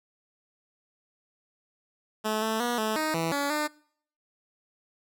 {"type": "tone with pitch steps", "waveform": "10% pulse", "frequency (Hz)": [216.2, 220.8, 241, 217.5, 311.2, 164.5, 284, 300.8], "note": ["A3", "A3", "B3", "A3", "D#4", "E3", "C#4", "D4"], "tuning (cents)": [-30, 6, -42, -20, 0, -3, 42, 42], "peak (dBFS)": -18, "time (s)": [2.24, 3.68], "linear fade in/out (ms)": 20, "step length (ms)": 180, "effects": ["noise-tail reverb RT60 0.6 s tail -24 dB re dry"]}